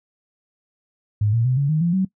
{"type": "tone with pitch steps", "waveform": "sine", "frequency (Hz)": [104.9, 115.72, 127.66, 140.84, 155.37, 171.4, 189.08], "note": ["G#2", "A#2", "C3", "C#3", "D#3", "F3", "F#3"], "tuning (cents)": [18, -12, -42, 28, -2, -32, 38], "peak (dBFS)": -16, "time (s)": [1.21, 2.05], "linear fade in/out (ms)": 5, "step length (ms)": 120, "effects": ["noise-tail reverb RT60 0.1 s tail -20 dB re dry"]}